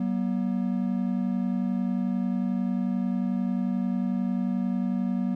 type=tone pair together; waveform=triangle; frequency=189.08 / 240.3 Hz; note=F#3 / B3; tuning=+38 / -47 cents; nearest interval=major third; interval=415 cents; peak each=-25 dBFS; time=0-5.35 s; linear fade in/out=5 ms; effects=none